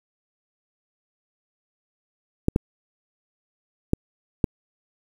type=clicks; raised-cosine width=3 ms; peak=-5 dBFS; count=4; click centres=2.484 / 2.561 / 3.934 / 4.442 s; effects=7-bit